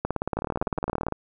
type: two click trains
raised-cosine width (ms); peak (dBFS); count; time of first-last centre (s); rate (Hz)
1; -11 / -15; 20 / 15; 0.05-1.123 / 0.37-1.084; 17.7 / 19.6
effects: none